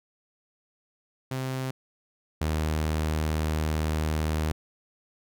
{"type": "tone pair in turn", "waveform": "sawtooth", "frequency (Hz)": [130.81, 77.78], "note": ["C3", "D#2"], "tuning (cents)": [0, 0], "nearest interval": "major sixth", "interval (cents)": 900, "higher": "first", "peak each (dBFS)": [-25, -21], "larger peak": "second", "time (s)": [[1.31, 1.71], [2.41, 4.52]], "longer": "second", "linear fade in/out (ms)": 5, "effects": []}